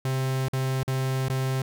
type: tone with dropouts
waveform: 45% pulse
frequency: 131.8 Hz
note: C3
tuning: 13 cents sharp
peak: -24 dBFS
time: 0.05-1.62 s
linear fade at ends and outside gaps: 2 ms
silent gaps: 0.484-0.532 / 0.832-0.878 / 1.284-1.298 s
effects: none